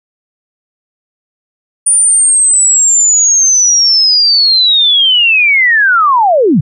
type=linear sweep; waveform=sine; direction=down; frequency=9397 to 116.54 Hz; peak=-5 dBFS; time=1.86-6.61 s; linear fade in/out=10 ms; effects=none